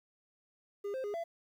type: tone with pitch steps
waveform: triangle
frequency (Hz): 405 / 524 / 411.3 / 673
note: G#4 / C5 / G#4 / E5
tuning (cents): -43 / +2 / -17 / +36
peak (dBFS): -33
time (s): 0.84-1.24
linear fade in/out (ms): 10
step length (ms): 100
effects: 11-bit